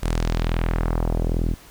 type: tone with low-pass filter sweep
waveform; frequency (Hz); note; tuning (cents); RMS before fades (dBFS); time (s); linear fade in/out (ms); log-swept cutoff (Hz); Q
sawtooth; 41.2; E1; 0; -22; 0.02-1.55; 20; 11000 to 260; 1.3
effects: pink hiss -47 dBFS RMS until 1.7 s